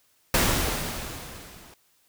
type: noise with level ramp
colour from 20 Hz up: pink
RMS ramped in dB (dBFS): -20 to -50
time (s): 0.34-1.74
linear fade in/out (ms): 2
effects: white hiss -65 dBFS RMS until 2.08 s